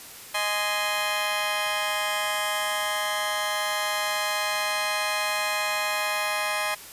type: chord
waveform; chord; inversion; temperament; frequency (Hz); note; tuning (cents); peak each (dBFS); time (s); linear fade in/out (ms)
15% pulse; Ab major; second; just; 623 / 830.6 / 1038.3; Eb5 / Ab5 / C6; +2 / 0 / -14; -23; 0.34-6.75; 10
effects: white hiss -43 dBFS RMS until 6.92 s + resampled to 32000 Hz